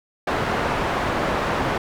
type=low-pass noise; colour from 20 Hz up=white; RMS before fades=-23 dBFS; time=0.27-1.78 s; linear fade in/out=5 ms; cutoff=1200 Hz; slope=12 dB/octave; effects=none